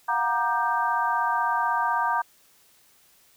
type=tone cluster; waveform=sine; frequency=710 / 746 / 940 / 1193 / 1567 Hz; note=F5 / F#5 / A#5 / D6 / G6; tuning=+28 / +14 / +14 / +27 / -1 cents; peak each=-33 / -33 / -24 / -28 / -29 dBFS; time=0.08-2.22 s; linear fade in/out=10 ms; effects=white hiss -59 dBFS RMS until 3.36 s